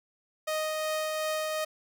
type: tone with tremolo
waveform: sawtooth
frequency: 622.3 Hz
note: D#5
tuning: in tune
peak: -24 dBFS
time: 0.47-1.65 s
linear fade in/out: 10 ms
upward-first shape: triangle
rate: 2.7 Hz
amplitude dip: 25%
effects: none